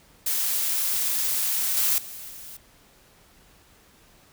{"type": "noise with level steps", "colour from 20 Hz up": "blue", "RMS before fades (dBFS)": [-25, -22, -39, -41], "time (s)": [0.26, 2.57], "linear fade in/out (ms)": 5, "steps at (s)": [1.77, 1.98, 2.29], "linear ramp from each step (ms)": 2, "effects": ["pink hiss -56 dBFS RMS until 4.32 s"]}